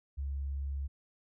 sine tone, 69.3 Hz, C#2, in tune, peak -33 dBFS, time 0.17-0.88 s, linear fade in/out 20 ms, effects none

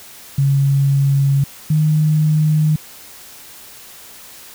sine tone pair in turn, 138.59 / 153.78 Hz, C#3 / D#3, 0 / -20 cents, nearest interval major second, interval 180 cents, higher second, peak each -11 dBFS, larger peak neither, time 0.38-1.44 / 1.7-2.76 s, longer neither, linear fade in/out 5 ms, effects white hiss -39 dBFS RMS until 4.54 s

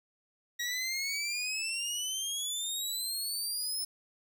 20% pulse exponential sweep, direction up, 1900 to 5274 Hz, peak -27 dBFS, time 0.59-3.85 s, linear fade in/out 10 ms, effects none

